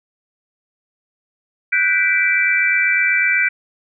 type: chord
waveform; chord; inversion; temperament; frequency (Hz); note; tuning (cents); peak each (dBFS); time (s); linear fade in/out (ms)
sine; G major seventh; third; equal with one note detuned; 1480 / 1568 / 1975.5 / 2332; F#6 / G6 / B6 / D7; 0 / 0 / 0 / -13; -21 / -22 / -19 / -16; 1.72-3.49; 10
effects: none